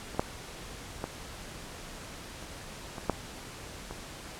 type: clicks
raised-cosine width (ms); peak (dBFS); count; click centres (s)
1; -29 / -11 / -18 / -29 / -24 / -11 / -25; 7; 0.147 / 0.195 / 1.041 / 2.426 / 2.982 / 3.097 / 3.91
effects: pink hiss -44 dBFS RMS until 4.39 s + low-pass 10000 Hz 12 dB/octave